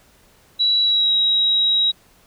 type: tone with pitch glide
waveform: sine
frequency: 3918 to 3835 Hz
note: B7 to A#7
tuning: -15 to +48 cents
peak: -14 dBFS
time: 0.59-1.92 s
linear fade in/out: 20 ms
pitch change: -37 cents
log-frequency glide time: 0.82-1.13 s
effects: pink hiss -54 dBFS RMS until 2.26 s